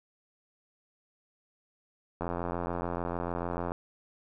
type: click train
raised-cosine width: 1 ms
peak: -19 dBFS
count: 132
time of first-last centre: 2.21-3.719 s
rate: 86.8 Hz
effects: none